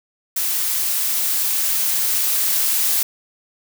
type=noise with level ramp; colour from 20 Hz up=blue; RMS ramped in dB=-21 to -18 dBFS; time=0.36-3.03 s; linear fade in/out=5 ms; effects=none